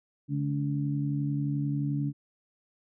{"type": "harmonic tone", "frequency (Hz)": 71.4, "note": "D2", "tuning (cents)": -48, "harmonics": [2, 3, 4], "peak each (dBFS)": [-28, -38, -32], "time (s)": [0.28, 2.13], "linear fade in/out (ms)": 50, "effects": []}